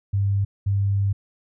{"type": "tone bursts at uneven times", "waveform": "sine", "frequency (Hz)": 99.4, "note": "G2", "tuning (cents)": 25, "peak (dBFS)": -18, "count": 2, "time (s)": [[0.13, 0.45], [0.66, 1.13]], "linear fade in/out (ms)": 10, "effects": []}